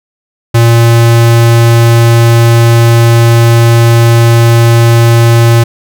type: tone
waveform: square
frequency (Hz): 116.54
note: A#2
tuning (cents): 0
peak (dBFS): -3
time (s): 0.54-5.64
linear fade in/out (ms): 10
effects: none

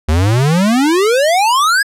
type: exponential sweep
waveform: square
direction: up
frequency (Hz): 73.4 to 1700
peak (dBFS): -10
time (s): 0.08-1.83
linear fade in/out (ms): 10
effects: low-pass 11000 Hz 12 dB/octave

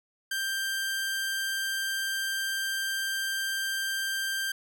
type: tone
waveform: sawtooth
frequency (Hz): 1578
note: G6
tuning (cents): +11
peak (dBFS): -25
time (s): 0.31-4.52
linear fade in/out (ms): 5
effects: none

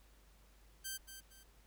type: tone with echo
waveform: 5% pulse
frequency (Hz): 1561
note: G6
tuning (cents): -8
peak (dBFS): -30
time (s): 0.84-0.98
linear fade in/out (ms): 20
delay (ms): 230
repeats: 2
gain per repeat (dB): -9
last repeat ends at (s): 1.44
effects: added 50 Hz sine -63 dBFS peak until 1.66 s + pink hiss -69 dBFS RMS until 1.66 s

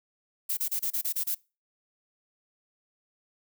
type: noise bursts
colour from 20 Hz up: violet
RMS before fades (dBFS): -29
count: 8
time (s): 0.49-1.349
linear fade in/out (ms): 10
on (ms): 82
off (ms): 29
effects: noise-tail reverb RT60 0.3 s tail -24 dB re dry

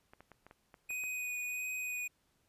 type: clicks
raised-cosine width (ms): 0.5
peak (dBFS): -38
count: 8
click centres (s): 0.135 / 0.206 / 0.317 / 0.466 / 0.511 / 0.742 / 0.906 / 1.038
type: tone with vibrato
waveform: square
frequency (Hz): 2489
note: D#7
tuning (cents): 0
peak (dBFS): -37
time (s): 0.89-2.08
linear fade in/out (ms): 10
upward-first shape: sine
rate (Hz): 1.5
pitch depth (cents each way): 13
effects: pink hiss -75 dBFS RMS until 2.48 s + resampled to 32000 Hz

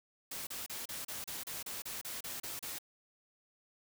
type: noise bursts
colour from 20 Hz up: white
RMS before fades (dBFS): -42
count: 13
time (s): 0.31-2.786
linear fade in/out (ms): 5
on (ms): 160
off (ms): 33
effects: none

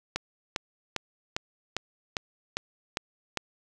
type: click train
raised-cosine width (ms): 0.2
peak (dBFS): -11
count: 9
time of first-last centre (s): 0.16-3.373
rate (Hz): 2.49
effects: none

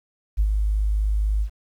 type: tone with ADSR envelope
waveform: sine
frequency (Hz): 51.91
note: G#1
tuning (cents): 0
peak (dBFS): -14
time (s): 0.37-1.5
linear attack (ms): 28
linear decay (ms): 63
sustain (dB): -4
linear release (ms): 86
effects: tanh soft clip ceiling -10 dBFS + 9-bit

